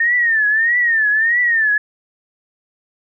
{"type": "tone with vibrato", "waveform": "sine", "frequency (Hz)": 1817, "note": "A#6", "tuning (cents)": -45, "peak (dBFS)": -12, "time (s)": [0, 1.78], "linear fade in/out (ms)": 5, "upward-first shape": "triangle", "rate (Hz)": 1.6, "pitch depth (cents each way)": 150, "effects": []}